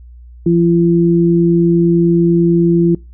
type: tone pair together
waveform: sine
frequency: 171 / 340 Hz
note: F3 / F4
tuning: -36 / -46 cents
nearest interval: octave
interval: 1190 cents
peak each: -11 dBFS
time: 0.46-2.95 s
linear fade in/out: 5 ms
effects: noise-tail reverb RT60 0.3 s tail -25 dB re dry + added 60 Hz sine -34 dBFS peak until 3.13 s